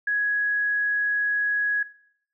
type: tone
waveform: sine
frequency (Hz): 1669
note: G#6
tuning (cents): +8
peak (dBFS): -21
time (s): 0.07-1.83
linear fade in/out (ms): 5
effects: noise-tail reverb RT60 0.6 s tail -17 dB re dry